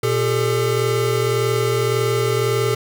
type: tone cluster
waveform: square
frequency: 119.5 / 402.9 / 444.7 Hz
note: A#2 / G4 / A4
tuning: +43 / +48 / +18 cents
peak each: -22 dBFS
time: 0.03-2.75 s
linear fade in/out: 5 ms
effects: none